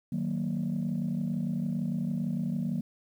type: chord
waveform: sine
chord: D# minor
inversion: none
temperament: just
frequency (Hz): 155.56 / 186.68 / 233.3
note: D#3 / F#3 / A#3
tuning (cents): 0 / +16 / +2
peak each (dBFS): -32 / -31 / -31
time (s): 0.12-2.81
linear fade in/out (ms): 5
effects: tanh soft clip ceiling -23 dBFS + 10-bit